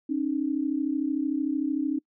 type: tone pair together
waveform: sine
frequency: 272.3 / 305.6 Hz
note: C#4 / D#4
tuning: -31 / -31 cents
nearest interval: major second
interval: 200 cents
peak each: -27 dBFS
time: 0.09-1.99 s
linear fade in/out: 10 ms
effects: noise-tail reverb RT60 0.1 s tail -25 dB re dry